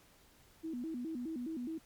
sine tone with vibrato, 280.8 Hz, C#4, 22 cents sharp, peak -37 dBFS, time 0.63-1.79 s, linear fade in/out 20 ms, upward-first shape square, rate 4.8 Hz, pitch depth 240 cents each way, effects pink hiss -64 dBFS RMS until 1.85 s + MP3 96 kbps

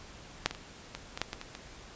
clicks, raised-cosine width 0.2 ms, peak -7 / -19 / -27 / -20 / -19 / -11 / -18 / -23 / -24 dBFS, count 9, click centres 0.46 / 0.51 / 0.549 / 0.95 / 1.175 / 1.216 / 1.331 / 1.414 / 1.551 s, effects pink hiss -50 dBFS RMS until 1.95 s + resampled to 16000 Hz

